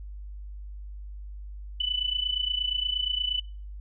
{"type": "tone with amplitude modulation", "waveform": "sine", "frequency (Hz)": 2990, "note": "F#7", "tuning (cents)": 17, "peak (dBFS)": -22, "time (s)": [1.8, 3.4], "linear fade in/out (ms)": 5, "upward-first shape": "sine", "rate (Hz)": 28.5, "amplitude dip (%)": 85, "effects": ["noise-tail reverb RT60 0.4 s tail -23 dB re dry", "added 50 Hz sine -37 dBFS peak until 3.8 s"]}